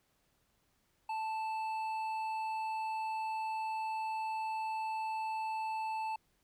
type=tone with hard clipping; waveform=sine; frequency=880 Hz; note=A5; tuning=in tune; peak=-36 dBFS; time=1.09-6.16 s; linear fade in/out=5 ms; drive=7 dB; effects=pink hiss -75 dBFS RMS until 6.43 s